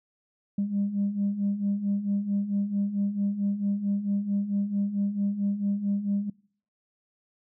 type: beating tone pair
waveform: sine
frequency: 198.2 / 202.7 Hz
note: G3 / G#3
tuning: +19 / -42 cents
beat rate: 4.5 Hz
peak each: -30 / -25 dBFS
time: 0.58-6.3 s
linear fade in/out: 5 ms
effects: noise-tail reverb RT60 0.6 s tail -26 dB re dry + tanh soft clip ceiling -19 dBFS